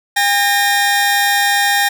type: tone pair together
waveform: sawtooth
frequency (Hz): 806.4 / 1843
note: G5 / A#6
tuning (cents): +49 / -20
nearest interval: octave + major second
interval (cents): 1431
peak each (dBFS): -11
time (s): 0.16-1.89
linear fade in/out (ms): 10
effects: none